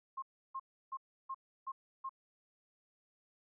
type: tone bursts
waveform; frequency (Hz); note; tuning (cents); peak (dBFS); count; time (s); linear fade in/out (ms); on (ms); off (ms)
sine; 1068; C6; +35; -38; 6; 0.17-2.094; 10; 54; 320
effects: none